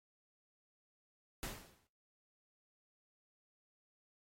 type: noise with exponential decay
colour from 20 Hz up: pink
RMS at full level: -41 dBFS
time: 1.43-1.87 s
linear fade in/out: 0 ms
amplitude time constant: 95 ms
effects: noise-tail reverb RT60 0.4 s tail -21 dB re dry + AAC 48 kbps